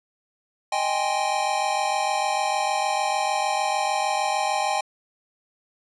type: chord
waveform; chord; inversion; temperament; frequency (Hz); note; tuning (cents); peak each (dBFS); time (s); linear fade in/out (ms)
square; Ab major seventh; second; equal; 622.3 / 784 / 830.6 / 1046.5; Eb5 / G5 / Ab5 / C6; 0 / 0 / 0 / 0; -31 / -26 / -27 / -32; 0.72-4.81; 5
effects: resampled to 22050 Hz